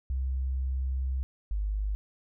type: tone pair in turn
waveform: sine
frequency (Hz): 65.41 / 50.99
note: C2 / G#1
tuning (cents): 0 / -31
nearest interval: major third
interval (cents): 431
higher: first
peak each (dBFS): -27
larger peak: neither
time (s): 0.1-1.23 / 1.51-1.95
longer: first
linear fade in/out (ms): 0
effects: none